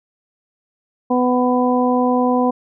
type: harmonic tone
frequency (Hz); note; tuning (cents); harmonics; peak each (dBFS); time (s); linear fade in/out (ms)
249.4; B3; +17; 1 / 2 / 3 / 4; -16 / -19 / -21 / -22; 1.1-2.51; 10
effects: none